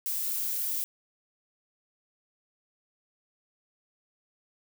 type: noise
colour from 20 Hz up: violet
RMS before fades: -31 dBFS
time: 0.06-0.84 s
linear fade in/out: 0 ms
effects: none